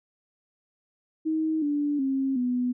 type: tone with pitch steps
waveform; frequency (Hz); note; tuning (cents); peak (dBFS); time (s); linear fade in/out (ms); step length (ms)
sine; 315.9 / 291.4 / 268.7 / 247.9; D#4 / D4 / C4 / B3; +26 / -13 / +46 / +7; -23; 1.25-2.73; 20; 370
effects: none